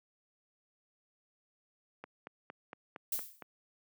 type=click train; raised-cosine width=0.5 ms; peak=-29 dBFS; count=7; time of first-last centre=2.04-3.422 s; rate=4.34 Hz
type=noise with exponential decay; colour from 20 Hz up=violet; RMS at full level=-31 dBFS; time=3.12-3.43 s; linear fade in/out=5 ms; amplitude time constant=66 ms
effects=high-pass 200 Hz 12 dB/octave